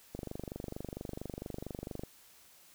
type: click train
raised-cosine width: 2 ms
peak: -26 dBFS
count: 47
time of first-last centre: 0.15-2.035 s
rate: 24.4 Hz
effects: white hiss -60 dBFS RMS until 2.74 s